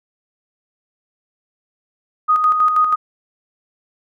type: tone with tremolo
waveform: sine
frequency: 1244.5 Hz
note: D#6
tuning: in tune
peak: -10 dBFS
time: 2.28-2.96 s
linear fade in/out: 20 ms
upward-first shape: square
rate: 6.2 Hz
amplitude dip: 45%
effects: none